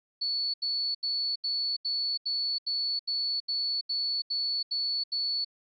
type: tone bursts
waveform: sine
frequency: 4435 Hz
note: C#8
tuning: in tune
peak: -27 dBFS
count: 13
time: 0.21-5.448 s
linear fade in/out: 10 ms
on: 330 ms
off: 79 ms
effects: none